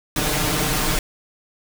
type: noise with comb filter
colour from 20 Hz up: pink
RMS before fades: -21 dBFS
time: 0.16-0.99 s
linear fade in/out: 2 ms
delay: 6.6 ms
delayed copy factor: +0.9
effects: none